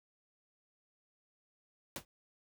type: noise with exponential decay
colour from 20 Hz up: pink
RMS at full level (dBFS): -35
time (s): 1.96-2.05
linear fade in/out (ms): 1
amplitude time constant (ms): 19
effects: none